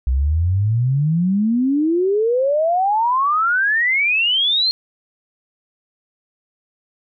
sine exponential sweep, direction up, 61.5 to 4273 Hz, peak -14 dBFS, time 0.07-4.71 s, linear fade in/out 0 ms, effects none

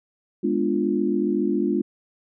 sine chord, G# diminished seventh, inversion none, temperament equal with one note detuned, 207.7 / 246.9 / 294.7 / 349.2 Hz, G#3 / B3 / D4 / F4, 0 / 0 / +6 / 0 cents, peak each -25 / -27 / -25 / -24 dBFS, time 0.43-1.82 s, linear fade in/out 10 ms, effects none

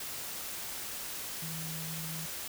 sine tone in noise, 161 Hz, E3, 41 cents flat, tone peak -40 dBFS, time 1.42-2.26 s, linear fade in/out 5 ms, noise white, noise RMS -40 dBFS, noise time 0-2.48 s, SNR -3 dB, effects none

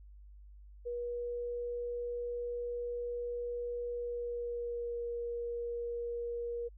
sine tone with pitch glide, 481.3 to 473.9 Hz, B4 to A#4, -45 to +28 cents, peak -35 dBFS, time 0.85-6.69 s, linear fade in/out 20 ms, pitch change -27 cents, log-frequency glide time 3.89-5.02 s, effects added 50 Hz sine -51 dBFS peak until 6.77 s

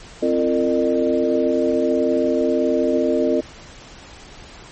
sine tone cluster, 262.4 / 340.9 / 456.3 / 605 Hz, C4 / F4 / A#4 / D#5, +5 / -42 / -37 / -49 cents, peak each -21 dBFS, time 0.22-3.41 s, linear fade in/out 10 ms, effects pink hiss -41 dBFS RMS until 4.71 s + MP3 32 kbps

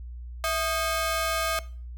sawtooth ring-modulated tone, 946 Hz, A#5, 25 cents sharp, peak -18 dBFS, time 0.44-1.59 s, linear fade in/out 0 ms, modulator 291 Hz, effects noise-tail reverb RT60 0.4 s tail -19 dB re dry + added 60 Hz sine -36 dBFS peak until 1.97 s

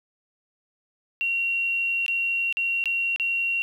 sine tone with dropouts, 2746 Hz, F7, 30 cents flat, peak -22 dBFS, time 1.21-3.62 s, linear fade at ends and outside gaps 0 ms, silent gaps 2.063-2.081 / 2.526-2.57 / 2.84-2.857 / 3.161-3.198 s, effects 9-bit

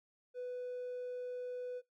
triangle tone, 496.6 Hz, B4, 9 cents sharp, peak -36 dBFS, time 0.34-1.82 s, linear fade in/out 50 ms, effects noise-tail reverb RT60 0.2 s tail -25 dB re dry + tanh soft clip ceiling -35 dBFS

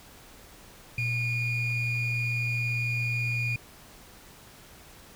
triangle ring-modulated tone, 1161 Hz, D6, 20 cents flat, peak -21 dBFS, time 0.98-3.56 s, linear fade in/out 2 ms, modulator 1280 Hz, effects pink hiss -51 dBFS RMS until 5.15 s

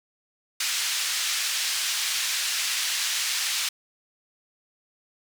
white band-pass noise, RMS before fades -27 dBFS, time 0.6-3.69 s, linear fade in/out 5 ms, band 1900 to 6200 Hz, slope 12 dB/octave, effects none

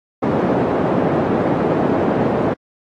pink band-pass noise, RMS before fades -17 dBFS, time 0.22-2.54 s, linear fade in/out 10 ms, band 180 to 670 Hz, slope 12 dB/octave, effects high-pass 100 Hz 12 dB/octave + AAC 32 kbps

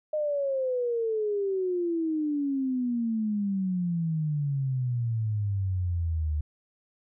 sine exponential sweep, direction down, 617 to 74.1 Hz, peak -25 dBFS, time 0.13-6.41 s, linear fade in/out 5 ms, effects none

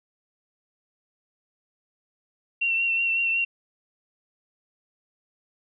sine tone with vibrato, 2723 Hz, F7, 44 cents flat, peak -21 dBFS, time 2.61-3.45 s, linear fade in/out 10 ms, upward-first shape triangle, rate 5.4 Hz, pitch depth 31 cents each way, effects none

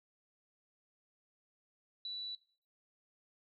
sine tone, 3951 Hz, B7, in tune, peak -39 dBFS, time 2.05-2.35 s, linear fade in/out 2 ms, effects noise-tail reverb RT60 0.4 s tail -17 dB re dry

